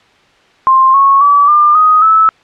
sine tone with pitch steps, 1054 / 1100 / 1148.1 / 1198.2 / 1250.5 / 1305.1 Hz, C6 / C#6 / D6 / D6 / D#6 / E6, +12 / -14 / -40 / +34 / +8 / -18 cents, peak -4 dBFS, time 0.67-2.29 s, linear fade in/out 0 ms, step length 270 ms, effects white hiss -47 dBFS RMS until 2.43 s + low-pass 3000 Hz 12 dB/octave

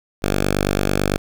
5% pulse tone, 49 Hz, G1, in tune, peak -6 dBFS, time 0.22-1.18 s, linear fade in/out 20 ms, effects none

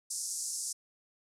white band-pass noise, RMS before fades -37 dBFS, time 0.1-0.73 s, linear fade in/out 10 ms, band 5200 to 10000 Hz, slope 48 dB/octave, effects none

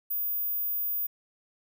sine tone, 14900 Hz, A#9, 2 cents flat, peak -27 dBFS, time 0.1-1.07 s, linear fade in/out 10 ms, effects none

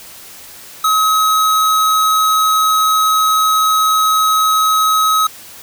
square tone, 1276 Hz, D#6, 43 cents sharp, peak -11 dBFS, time 0.84-5.27 s, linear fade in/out 5 ms, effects white hiss -36 dBFS RMS until 5.62 s

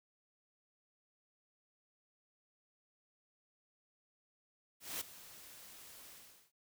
white noise with ADSR envelope, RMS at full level -39 dBFS, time 4.8-6.52 s, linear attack 210 ms, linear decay 7 ms, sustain -16 dB, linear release 410 ms, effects none

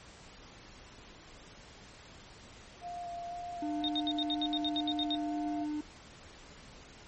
sine tone with vibrato, 698 Hz, F5, 1 cent flat, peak -38 dBFS, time 2.81-5.67 s, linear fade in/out 50 ms, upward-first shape square, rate 2 Hz, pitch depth 11 cents each way
triangle tone, 300.2 Hz, D4, 38 cents sharp, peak -31 dBFS, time 3.62-5.81 s, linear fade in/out 5 ms
sine tone bursts, 3692 Hz, A#7, 17 cents flat, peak -31 dBFS, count 12, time 3.84-5.149 s, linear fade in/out 0 ms, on 44 ms, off 71 ms
effects pink hiss -53 dBFS RMS until 7.07 s + MP3 32 kbps

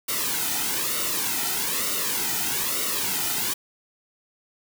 white noise with flanger, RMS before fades -26 dBFS, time 0.08-3.54 s, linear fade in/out 10 ms, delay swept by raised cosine 1.2 to 1.83 ms, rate 1.1 Hz, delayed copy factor -0.7, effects none

